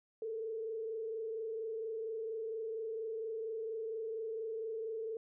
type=tone with frequency modulation; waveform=sine; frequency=445.5 Hz; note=A4; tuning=22 cents sharp; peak=-37 dBFS; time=0.22-5.17 s; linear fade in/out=2 ms; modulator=24.3 Hz; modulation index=0.58; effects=none